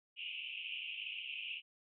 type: band-pass noise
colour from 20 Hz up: pink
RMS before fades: -44 dBFS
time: 0.16-1.62 s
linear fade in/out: 50 ms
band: 2500 to 3000 Hz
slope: 96 dB/octave
effects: none